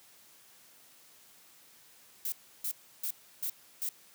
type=noise bursts; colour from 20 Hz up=violet; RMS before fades=-34 dBFS; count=5; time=2.25-3.89 s; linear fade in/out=2 ms; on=72 ms; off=320 ms; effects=white hiss -59 dBFS RMS until 4.14 s + high-pass 100 Hz 12 dB/octave